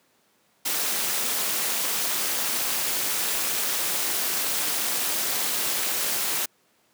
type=noise with amplitude modulation; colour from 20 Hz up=white; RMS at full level=-23 dBFS; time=0.65-6.46 s; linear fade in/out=10 ms; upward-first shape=sine; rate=257 Hz; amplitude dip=65%; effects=pink hiss -64 dBFS RMS until 6.93 s + high-pass 200 Hz 12 dB/octave

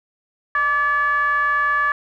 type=ring-modulated tone; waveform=triangle; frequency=277.2 Hz; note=C#4; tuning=in tune; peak=-11 dBFS; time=0.55-1.92 s; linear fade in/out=2 ms; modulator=1440 Hz; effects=none

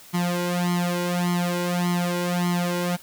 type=tone with flanger; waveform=sawtooth; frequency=176.1 Hz; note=F3; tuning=15 cents sharp; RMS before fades=-24 dBFS; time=0.13-2.97 s; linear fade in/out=20 ms; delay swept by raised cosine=0.95 to 2.05 ms; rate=1.7 Hz; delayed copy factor=+0.95; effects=white hiss -47 dBFS RMS until 3.02 s

